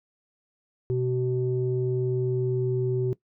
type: tone pair together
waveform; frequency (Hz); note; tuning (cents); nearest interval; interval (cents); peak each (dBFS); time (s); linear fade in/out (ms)
sine; 125.9 / 378.2; B2 / F#4; +34 / +38; octave + perfect fifth; 1904; -25; 0.9-3.13; 0
effects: noise-tail reverb RT60 0.1 s tail -19 dB re dry + tanh soft clip ceiling -15 dBFS